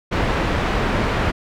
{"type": "low-pass noise", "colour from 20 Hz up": "pink", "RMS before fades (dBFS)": -20, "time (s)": [0.11, 1.32], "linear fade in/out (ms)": 20, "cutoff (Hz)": 2300, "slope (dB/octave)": 12, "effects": []}